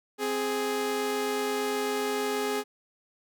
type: tone pair together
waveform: sawtooth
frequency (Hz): 261.6 / 416.5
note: C4 / G#4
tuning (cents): 0 / +5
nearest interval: minor sixth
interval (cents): 805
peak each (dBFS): -30 / -24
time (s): 0.18-2.64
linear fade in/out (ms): 50
effects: none